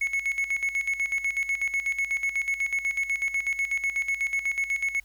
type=tone with tremolo; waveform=triangle; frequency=2196 Hz; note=C#7; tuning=17 cents flat; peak=-21 dBFS; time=0.01-5 s; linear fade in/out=5 ms; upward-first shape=square; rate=8.1 Hz; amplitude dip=70%; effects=added 50 Hz sine -54 dBFS peak until 5.04 s + white hiss -62 dBFS RMS until 5.04 s